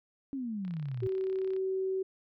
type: exponential sweep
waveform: sine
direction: down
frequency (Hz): 281.8 to 109.6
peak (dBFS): -33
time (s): 0.33-1.07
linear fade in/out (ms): 0
type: click train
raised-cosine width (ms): 0.3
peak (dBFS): -37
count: 32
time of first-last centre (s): 0.65-1.564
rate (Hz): 33.9
type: tone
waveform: sine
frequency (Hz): 379.9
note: F#4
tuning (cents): +46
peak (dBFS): -29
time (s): 1.02-2.03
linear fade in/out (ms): 10
effects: none

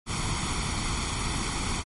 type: noise with comb filter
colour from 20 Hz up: pink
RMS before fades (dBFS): -29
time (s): 0.06-1.84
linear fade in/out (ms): 50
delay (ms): 0.89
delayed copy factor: +0.65
effects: MP3 48 kbps

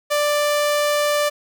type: tone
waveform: sawtooth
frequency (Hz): 589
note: D5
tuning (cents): +5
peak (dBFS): -13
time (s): 0.1-1.3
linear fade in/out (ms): 20
effects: none

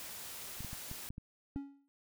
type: noise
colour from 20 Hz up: white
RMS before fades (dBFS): -46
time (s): 0-1.09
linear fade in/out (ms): 0
type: clicks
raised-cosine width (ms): 5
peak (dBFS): -32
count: 7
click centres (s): 0.606 / 0.647 / 0.731 / 0.914 / 1.105 / 1.181 / 1.561
type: tone with exponential decay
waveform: triangle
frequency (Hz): 278.9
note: C#4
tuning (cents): +11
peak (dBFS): -33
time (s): 1.56-1.88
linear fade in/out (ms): 0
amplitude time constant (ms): 68
effects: none

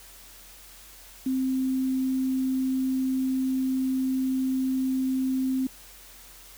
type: tone with quantisation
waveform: sine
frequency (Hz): 261.6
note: C4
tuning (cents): 0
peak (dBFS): -23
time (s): 1.26-5.67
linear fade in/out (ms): 5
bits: 8
effects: added 45 Hz sine -54 dBFS peak until 6.57 s + white hiss -49 dBFS RMS until 6.57 s

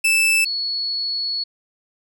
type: tone pair in turn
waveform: 40% pulse / sine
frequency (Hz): 2637 / 4386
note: E7 / C#8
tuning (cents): 0 / -19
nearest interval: major sixth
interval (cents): 881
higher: second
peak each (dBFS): -13 / -21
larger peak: first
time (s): 0.04-0.45 / 0.45-1.44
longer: second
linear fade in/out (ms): 10
effects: none

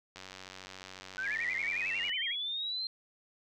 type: click train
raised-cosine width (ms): 0.2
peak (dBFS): -28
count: 183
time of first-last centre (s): 0.16-2.094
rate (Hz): 94.1
type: linear sweep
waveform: sine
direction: up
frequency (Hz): 1491 to 4186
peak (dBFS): -33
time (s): 1.18-2.87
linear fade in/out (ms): 2
type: tone with vibrato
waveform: sine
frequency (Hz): 2100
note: C7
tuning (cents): +6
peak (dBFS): -35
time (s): 1.22-2.36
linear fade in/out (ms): 50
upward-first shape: sine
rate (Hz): 11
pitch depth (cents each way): 240
effects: none

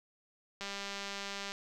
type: click train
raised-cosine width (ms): 0.2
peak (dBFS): -23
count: 182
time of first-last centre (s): 0.61-1.52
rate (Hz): 199
effects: none

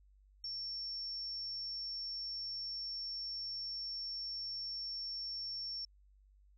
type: tone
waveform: sine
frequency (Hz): 5450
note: F8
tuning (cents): -43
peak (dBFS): -39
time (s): 0.44-5.85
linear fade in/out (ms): 2
effects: added 49 Hz sine -62 dBFS peak until 6.57 s

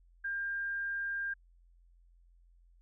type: tone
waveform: sine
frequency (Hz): 1600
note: G6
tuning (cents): +35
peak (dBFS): -33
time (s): 0.24-1.34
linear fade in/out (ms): 10
effects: added 43 Hz sine -60 dBFS peak until 2.81 s

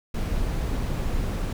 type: noise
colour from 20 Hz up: brown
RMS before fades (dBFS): -26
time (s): 0.14-1.53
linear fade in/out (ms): 5
effects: none

